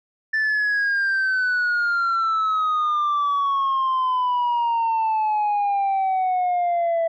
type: exponential sweep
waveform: sine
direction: down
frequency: 1768 to 659.3 Hz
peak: -16 dBFS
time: 0.33-7.08 s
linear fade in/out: 10 ms
effects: tanh soft clip ceiling -17 dBFS